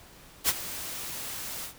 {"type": "noise with ADSR envelope", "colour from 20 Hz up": "white", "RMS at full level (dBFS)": -22, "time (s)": [0.44, 1.74], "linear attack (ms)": 47, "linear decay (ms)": 38, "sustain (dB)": -15, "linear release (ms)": 100, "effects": ["pink hiss -52 dBFS RMS until 1.78 s"]}